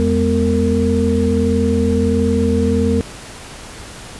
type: tone cluster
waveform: sine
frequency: 85.2 / 206.9 / 248.4 / 459.3 Hz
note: F2 / G#3 / B3 / A#4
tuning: -42 / -6 / +10 / -26 cents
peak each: -18 dBFS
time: 0-3.01 s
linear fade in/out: 0 ms
effects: pink hiss -34 dBFS RMS until 4.19 s + resampled to 24000 Hz